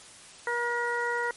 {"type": "harmonic tone", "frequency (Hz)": 477.6, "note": "A#4", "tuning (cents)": 42, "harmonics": [1, 2, 3, 4], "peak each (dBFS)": [-32, -32, -32, -32], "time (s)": [0.47, 1.31], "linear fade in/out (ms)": 2, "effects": ["white hiss -49 dBFS RMS until 1.36 s", "MP3 48 kbps"]}